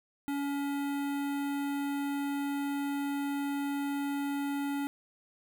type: tone with notch filter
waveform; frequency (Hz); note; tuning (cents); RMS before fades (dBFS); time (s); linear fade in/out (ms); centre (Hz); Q
square; 282.4; C#4; +32; -33; 0.28-4.87; 0; 5400; 0.87
effects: none